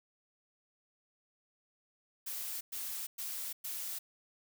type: noise bursts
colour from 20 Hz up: blue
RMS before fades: -40 dBFS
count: 4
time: 2.26-3.99 s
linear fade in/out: 10 ms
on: 350 ms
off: 110 ms
effects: none